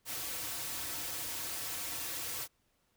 white noise with comb filter, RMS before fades -39 dBFS, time 0.05-2.48 s, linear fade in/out 50 ms, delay 4.9 ms, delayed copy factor -0.8, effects pink hiss -75 dBFS RMS until 2.96 s

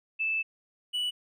sine / triangle tone pair in turn, 2632 / 2954 Hz, E7 / F#7, -3 / -3 cents, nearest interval major second, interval 200 cents, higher second, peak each -26 dBFS, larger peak neither, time 0.19-0.43 / 0.93-1.11 s, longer first, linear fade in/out 20 ms, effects none

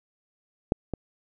clicks, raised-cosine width 2 ms, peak -7 / -16 dBFS, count 2, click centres 0.721 / 0.937 s, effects none

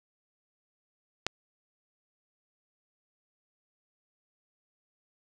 click, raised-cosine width 0.2 ms, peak -10 dBFS, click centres 1.266 s, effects none

